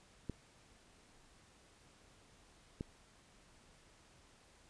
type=clicks; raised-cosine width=3 ms; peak=-27 dBFS; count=2; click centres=0.297 / 2.809 s; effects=pink hiss -65 dBFS RMS until 4.69 s + resampled to 22050 Hz